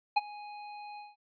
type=tone with ADSR envelope; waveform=square; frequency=830.6 Hz; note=G#5; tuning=in tune; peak=-21 dBFS; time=0.16-1.16 s; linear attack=12 ms; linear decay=26 ms; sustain=-22 dB; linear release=180 ms; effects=resampled to 11025 Hz